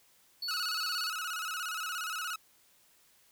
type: tone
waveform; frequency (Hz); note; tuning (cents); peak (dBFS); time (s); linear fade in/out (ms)
triangle; 4435; C#8; 0; -33; 0.42-1.1; 5
type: tone with vibrato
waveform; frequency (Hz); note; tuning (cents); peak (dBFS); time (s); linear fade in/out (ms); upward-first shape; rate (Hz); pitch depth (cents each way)
sawtooth; 1366; F6; -39; -31; 0.48-2.36; 5; square; 17; 94
effects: white hiss -65 dBFS RMS until 3.31 s